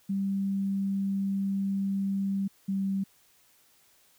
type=tone pair in turn; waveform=sine; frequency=196 / 194.53 Hz; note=G3 / G3; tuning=0 / -13 cents; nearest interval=unison; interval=13 cents; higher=first; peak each=-26 dBFS; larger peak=neither; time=0.09-2.48 / 2.68-3.04 s; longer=first; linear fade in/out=10 ms; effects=white hiss -63 dBFS RMS until 4.18 s